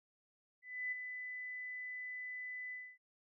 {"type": "tone with ADSR envelope", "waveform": "sine", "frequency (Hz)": 2000, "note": "B6", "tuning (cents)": 21, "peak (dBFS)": -35, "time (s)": [0.62, 2.98], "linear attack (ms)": 300, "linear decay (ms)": 12, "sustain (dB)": -7, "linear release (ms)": 260, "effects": []}